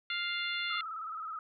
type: harmonic tone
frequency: 698.5 Hz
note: F5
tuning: in tune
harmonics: 2 / 3 / 4 / 5 / 6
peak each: -38 / -37 / -39 / -39 / -43 dBFS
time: 0.1-0.81 s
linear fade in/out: 2 ms
type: tone with vibrato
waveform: sine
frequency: 1292 Hz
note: E6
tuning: 35 cents flat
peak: -37 dBFS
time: 0.7-1.39 s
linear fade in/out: 2 ms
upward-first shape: square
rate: 19 Hz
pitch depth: 52 cents each way
effects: none